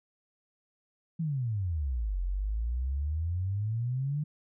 sine exponential two-way sweep, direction down then up, 170.5 to 43.65 to 152.9 Hz, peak -28 dBFS, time 1.19-4.24 s, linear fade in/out 10 ms, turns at 2.21 s, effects none

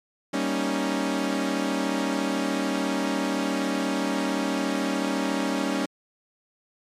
sawtooth chord, Eb dominant seventh, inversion first, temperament equal, 196 / 233.1 / 277.2 / 311.1 Hz, G3 / Bb3 / Db4 / Eb4, 0 / 0 / 0 / 0 cents, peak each -26 / -28 / -23 / -27 dBFS, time 0.33-5.86 s, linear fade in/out 10 ms, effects low-pass 9000 Hz 12 dB/octave + MP3 96 kbps

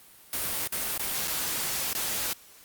white noise with dropouts, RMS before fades -30 dBFS, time 0.33-2.33 s, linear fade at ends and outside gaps 1 ms, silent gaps 0.674-0.723 / 0.978-0.995 / 1.275-1.279 / 1.931-1.95 s, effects white hiss -53 dBFS RMS until 2.64 s + Opus 32 kbps

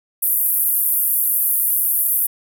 pink band-pass noise, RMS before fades -18 dBFS, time 0.22-2.27 s, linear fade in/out 10 ms, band 11000 to 15000 Hz, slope 48 dB/octave, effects none

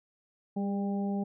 harmonic tone with a mistuned harmonic, 199.1 Hz, G3, 27 cents sharp, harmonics 1 / 2 / 3 / 4, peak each -29 / -39 / -43 / -41 dBFS, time 0.56-1.24 s, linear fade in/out 10 ms, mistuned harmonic 2, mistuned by +24 cents, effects none

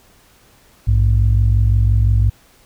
sine tone pair together, 58.59 / 104.4 Hz, A#1 / G#2, +9 / +10 cents, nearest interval minor seventh, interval 1001 cents, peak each -12 dBFS, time 0.87-2.3 s, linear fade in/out 10 ms, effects tanh soft clip ceiling -5 dBFS + pink hiss -51 dBFS RMS until 2.65 s

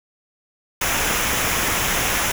pink noise with comb filter, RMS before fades -21 dBFS, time 0.81-2.32 s, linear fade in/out 5 ms, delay 0.23 ms, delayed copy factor -0.55, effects none

